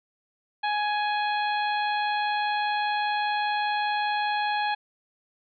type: harmonic tone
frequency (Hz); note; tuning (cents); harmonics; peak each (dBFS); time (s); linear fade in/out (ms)
835; G#5; +9; 1 / 2 / 3 / 4 / 5; -25 / -31 / -35 / -37 / -39; 0.63-4.75; 10
effects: none